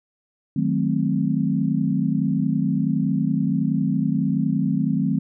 sine chord, D# diminished seventh, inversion none, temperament equal with one note detuned, 155.56 / 185 / 217 / 261.6 Hz, D#3 / F#3 / A3 / C4, 0 / 0 / -24 / 0 cents, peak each -24 dBFS, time 0.56-5.19 s, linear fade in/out 5 ms, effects none

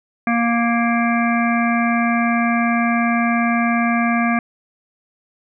harmonic tone, 234.3 Hz, A#3, 9 cents sharp, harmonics 1 / 3 / 5 / 7 / 9 / 10, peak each -17 / -22 / -24 / -25 / -27 / -27 dBFS, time 0.27-4.39 s, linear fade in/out 2 ms, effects none

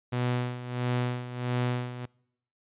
sawtooth tone with tremolo, 123.47 Hz, B2, in tune, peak -21 dBFS, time 0.12-2.06 s, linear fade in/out 10 ms, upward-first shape sine, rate 1.5 Hz, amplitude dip 75%, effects noise-tail reverb RT60 0.8 s tail -26 dB re dry + resampled to 8000 Hz

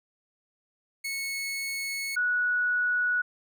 sawtooth / sine tone pair in turn, 2199 / 1467.7 Hz, C#7 / F#6, -14 / -14 cents, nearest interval perfect fifth, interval 700 cents, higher first, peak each -27 / -23 dBFS, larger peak second, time 1.04-2.16 / 2.16-3.22 s, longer first, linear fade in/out 10 ms, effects none

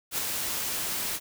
white noise with ADSR envelope, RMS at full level -27 dBFS, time 0.11-1.2 s, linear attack 69 ms, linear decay 12 ms, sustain -4 dB, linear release 48 ms, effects none

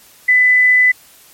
sine tone, 2000 Hz, B6, 21 cents sharp, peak -7 dBFS, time 0.28-0.92 s, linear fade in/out 10 ms, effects white hiss -45 dBFS RMS until 1.33 s + MP3 64 kbps

